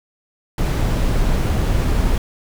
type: noise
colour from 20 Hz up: brown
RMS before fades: -17 dBFS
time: 0.58-2.18 s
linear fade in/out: 2 ms
effects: none